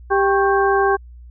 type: harmonic tone with a mistuned harmonic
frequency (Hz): 394.1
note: G4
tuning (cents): +9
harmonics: 1 / 2 / 3 / 4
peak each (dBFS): -16 / -19 / -21 / -22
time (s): 0.1-0.97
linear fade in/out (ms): 20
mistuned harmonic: 3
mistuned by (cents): -130
effects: added 60 Hz sine -37 dBFS peak until 1.3 s